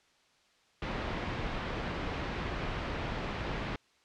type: low-pass noise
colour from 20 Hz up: pink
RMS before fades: -36 dBFS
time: 0.82-3.76 s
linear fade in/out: 2 ms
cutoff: 2900 Hz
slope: 12 dB/octave
effects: white hiss -67 dBFS RMS until 4.04 s + low-pass 5000 Hz 12 dB/octave